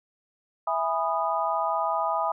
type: chord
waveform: sine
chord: E major seventh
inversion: none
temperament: just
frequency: 659.3 / 824.1 / 988.9 / 1236.1 Hz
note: E5 / G#5 / B5 / D#6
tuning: 0 / -14 / +2 / -12 cents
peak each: -29 dBFS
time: 0.67-2.32 s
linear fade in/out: 5 ms
effects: none